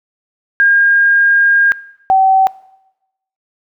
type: tone pair in turn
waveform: sine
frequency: 1616 / 765.7 Hz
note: G#6 / G5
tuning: -48 / -41 cents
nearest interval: octave + minor second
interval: 1293 cents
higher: first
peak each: -6 dBFS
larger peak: neither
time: 0.6-1.72 / 2.1-2.47 s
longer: first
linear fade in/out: 0 ms
effects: noise-tail reverb RT60 0.9 s tail -21 dB re dry